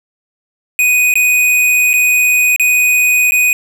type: tone with dropouts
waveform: square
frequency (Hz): 2489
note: D#7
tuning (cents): 0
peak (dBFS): -9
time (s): 0.79-3.53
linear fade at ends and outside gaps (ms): 1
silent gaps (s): 1.14-1.155 / 1.932-1.938 / 2.562-2.597 / 3.31-3.32
effects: none